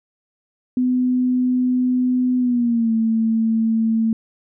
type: tone with pitch glide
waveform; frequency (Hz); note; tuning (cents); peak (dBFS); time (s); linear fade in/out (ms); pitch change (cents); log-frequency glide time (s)
sine; 251.6 to 224.2; B3 to A3; +32 to +33; -15; 0.77-4.13; 2; -199; 2.38-2.93
effects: none